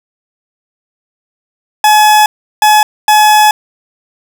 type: tone bursts at uneven times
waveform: 40% pulse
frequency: 850 Hz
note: G#5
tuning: 40 cents sharp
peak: -3 dBFS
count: 3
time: 1.84-2.26 / 2.62-2.83 / 3.08-3.51 s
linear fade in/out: 2 ms
effects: none